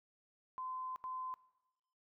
sine tone bursts at uneven times, 1028 Hz, C6, 31 cents flat, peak -40 dBFS, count 2, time 0.58-0.96 / 1.04-1.34 s, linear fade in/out 0 ms, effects noise-tail reverb RT60 1.0 s tail -19 dB re dry

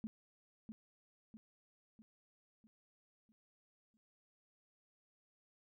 sine tone with echo, 220 Hz, A3, in tune, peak -39 dBFS, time 0.04-0.07 s, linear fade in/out 0 ms, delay 650 ms, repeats 6, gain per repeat -6 dB, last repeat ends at 3.97 s, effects none

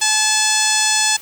harmonic tone with a mistuned harmonic, 861 Hz, A5, 38 cents flat, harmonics 1 / 2 / 3 / 4 / 5 / 6 / 7 / 8 / 9 / 10, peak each -23 / -23 / -23 / -23 / -23 / -23 / -23 / -23 / -23 / -23 dBFS, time 0.01-1.17 s, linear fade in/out 10 ms, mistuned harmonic 3, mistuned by +27 cents, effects white hiss -38 dBFS RMS until 1.21 s

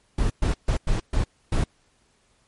brown noise bursts at uneven times, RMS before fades -21 dBFS, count 6, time 0.18-0.3 / 0.42-0.54 / 0.68-0.77 / 0.87-1 / 1.13-1.24 / 1.52-1.64 s, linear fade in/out 5 ms, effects pink hiss -64 dBFS RMS until 2.47 s + MP3 48 kbps

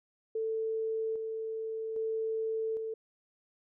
sine tone with tremolo, 443.9 Hz, A4, 15 cents sharp, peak -30 dBFS, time 0.35-2.94 s, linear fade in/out 5 ms, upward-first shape square, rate 0.62 Hz, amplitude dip 35%, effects none

